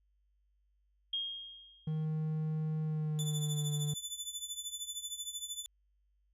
sine tone with exponential decay, 3244 Hz, G#7, 41 cents flat, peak -31 dBFS, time 1.13-2.05 s, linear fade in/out 5 ms, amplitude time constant 200 ms
triangle tone with pitch glide, 156.1 to 148.36 Hz, D#3 to D3, +6 to +18 cents, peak -30 dBFS, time 1.87-3.94 s, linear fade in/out 5 ms, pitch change -88 cents, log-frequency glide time 2.82-3.69 s
20% pulse tone with tremolo, 3500 Hz, A7, 10 cents flat, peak -30 dBFS, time 3.19-5.66 s, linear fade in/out 0 ms, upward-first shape triangle, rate 13 Hz, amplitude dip 85%
effects added 50 Hz sine -70 dBFS peak until 6.33 s

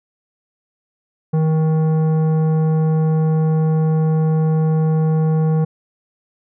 sine tone with tanh clipping, 157.9 Hz, D#3, 26 cents sharp, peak -15 dBFS, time 1.33-5.65 s, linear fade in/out 10 ms, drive 12 dB, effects none

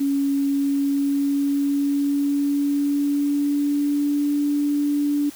sine tone with pitch glide, 278.7 to 290 Hz, C#4 to D4, +9 to -22 cents, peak -18 dBFS, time 0-5.3 s, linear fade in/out 10 ms, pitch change +69 cents, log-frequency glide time 0.32-4.35 s, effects white hiss -43 dBFS RMS until 5.35 s

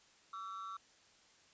triangle ring-modulated tone, 1242 Hz, D#6, 3 cents flat, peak -38 dBFS, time 0.33-0.77 s, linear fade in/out 5 ms, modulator 98 Hz, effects white hiss -66 dBFS RMS until 1.53 s + resampled to 16000 Hz

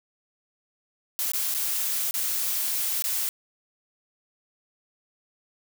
blue noise with dropouts, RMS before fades -27 dBFS, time 1.19-3.29 s, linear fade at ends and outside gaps 0 ms, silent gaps 1.318-1.335 / 1.541-1.548 / 2.11-2.141 / 3.023-3.041 s, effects none

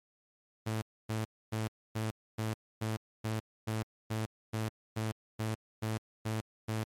sawtooth tone bursts, 110 Hz, A2, in tune, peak -28 dBFS, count 15, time 0.66-6.84 s, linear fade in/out 10 ms, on 160 ms, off 270 ms, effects MP3 64 kbps

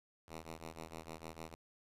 5% pulse ring-modulated tone, 81 Hz, E2, 30 cents flat, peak -33 dBFS, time 0.28-1.55 s, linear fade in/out 0 ms, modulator 77.7 Hz, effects resampled to 32000 Hz

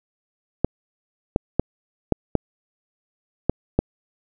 clicks, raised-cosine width 2 ms, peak -3 dBFS, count 7, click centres 0.646 / 1.361 / 1.596 / 2.123 / 2.353 / 3.496 / 3.79 s, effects none

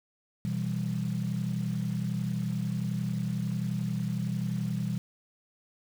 sine chord, E minor, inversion second, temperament equal, 123.47 / 164.81 / 196 Hz, B2 / E3 / G3, 0 / 0 / 0 cents, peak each -32 dBFS, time 0.45-4.98 s, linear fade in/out 0 ms, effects tanh soft clip ceiling -20 dBFS + 8-bit

